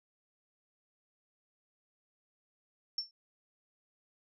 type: tone with exponential decay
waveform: sine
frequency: 5420 Hz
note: E8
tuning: 47 cents sharp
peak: -28 dBFS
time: 2.98-3.11 s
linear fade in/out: 2 ms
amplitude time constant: 28 ms
effects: none